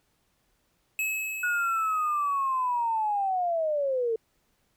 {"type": "tone with exponential decay", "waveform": "square", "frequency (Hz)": 2580, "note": "E7", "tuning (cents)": -38, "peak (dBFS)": -26, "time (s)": [0.99, 3.29], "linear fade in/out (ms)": 1, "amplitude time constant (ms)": 500}
{"type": "linear sweep", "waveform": "sine", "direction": "down", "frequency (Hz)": [1462, 440], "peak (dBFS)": -24, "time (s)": [1.43, 4.16], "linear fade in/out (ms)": 5}
{"effects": ["pink hiss -71 dBFS RMS until 4.76 s"]}